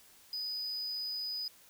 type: tone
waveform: triangle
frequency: 4978 Hz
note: D#8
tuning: in tune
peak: -34 dBFS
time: 0.33-1.48 s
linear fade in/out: 2 ms
effects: white hiss -60 dBFS RMS until 1.69 s